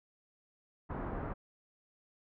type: low-pass noise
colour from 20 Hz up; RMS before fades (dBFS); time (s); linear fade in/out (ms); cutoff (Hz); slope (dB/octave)
pink; -39; 0.89-1.34; 20; 1400; 24
effects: none